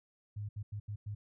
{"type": "tone bursts at uneven times", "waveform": "sine", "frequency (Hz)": 103.83, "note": "G#2", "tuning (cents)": 0, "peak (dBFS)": -37, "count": 5, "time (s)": [[0.36, 0.49], [0.56, 0.63], [0.72, 0.8], [0.88, 0.96], [1.06, 1.15]], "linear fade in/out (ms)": 10, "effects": []}